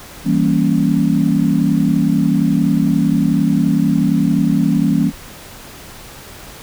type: chord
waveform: sine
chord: E diminished seventh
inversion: none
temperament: equal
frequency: 164.81 / 196 / 233.1 / 277.2 Hz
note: E3 / G3 / Bb3 / Db4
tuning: 0 / 0 / 0 / 0 cents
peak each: -17 dBFS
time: 0.24-5.12 s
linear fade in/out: 50 ms
effects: pink hiss -36 dBFS RMS until 6.62 s